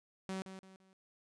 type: tone with echo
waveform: sawtooth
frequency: 190 Hz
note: F#3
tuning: 46 cents sharp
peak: -34 dBFS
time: 0.29-0.42 s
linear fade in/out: 0 ms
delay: 170 ms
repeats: 3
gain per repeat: -9 dB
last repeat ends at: 0.93 s
effects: resampled to 22050 Hz